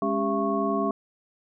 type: tone cluster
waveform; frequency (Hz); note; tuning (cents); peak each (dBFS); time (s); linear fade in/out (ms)
sine; 207.3 / 277.5 / 396.7 / 674 / 1101; G#3 / C#4 / G4 / E5 / C#6; -3 / +2 / +21 / +38 / -12; -29; 0.02-0.91; 2
effects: none